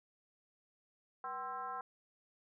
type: tone with frequency modulation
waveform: sine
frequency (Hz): 1046.5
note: C6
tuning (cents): 0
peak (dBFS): -39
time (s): 1.24-1.81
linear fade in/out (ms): 2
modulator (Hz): 281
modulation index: 1.3
effects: none